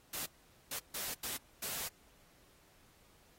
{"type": "noise bursts at uneven times", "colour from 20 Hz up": "white", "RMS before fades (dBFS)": -40, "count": 5, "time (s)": [[0.13, 0.26], [0.71, 0.79], [0.94, 1.14], [1.23, 1.37], [1.62, 1.88]], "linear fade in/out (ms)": 5, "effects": ["pink hiss -66 dBFS RMS until 3.38 s", "AAC 48 kbps"]}